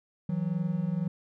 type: tone pair together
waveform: triangle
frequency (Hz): 161.7 / 183.45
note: E3 / F#3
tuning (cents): -33 / -15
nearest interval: major second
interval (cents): 218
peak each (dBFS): -28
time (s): 0.29-1.08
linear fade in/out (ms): 5
effects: none